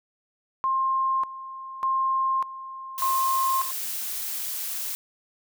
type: tone with tremolo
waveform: sine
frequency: 1060 Hz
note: C6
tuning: 22 cents sharp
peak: -21 dBFS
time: 0.64-3.71 s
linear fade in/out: 0 ms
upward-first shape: square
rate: 0.84 Hz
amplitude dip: 80%
type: noise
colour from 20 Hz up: blue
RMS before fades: -31 dBFS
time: 2.98-4.95 s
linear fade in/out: 0 ms
effects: none